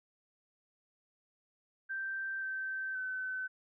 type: tone with pitch steps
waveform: sine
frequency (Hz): 1566 / 1550 / 1520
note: G6 / G6 / F#6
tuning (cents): -2 / -20 / +46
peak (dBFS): -35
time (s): 1.89-3.48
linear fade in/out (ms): 20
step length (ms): 530
effects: none